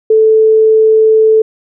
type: tone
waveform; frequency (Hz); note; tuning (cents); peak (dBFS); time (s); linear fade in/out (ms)
sine; 438.7; A4; -5; -4; 0.1-1.42; 5
effects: none